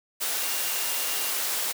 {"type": "tone in noise", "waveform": "sine", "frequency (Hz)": 2794, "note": "F7", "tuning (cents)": 0, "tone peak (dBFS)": -39, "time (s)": [0.4, 1.31], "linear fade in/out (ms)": 20, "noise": "white", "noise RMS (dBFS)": -28, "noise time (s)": [0.2, 1.73], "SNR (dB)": -14, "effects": ["high-pass 400 Hz 12 dB/octave"]}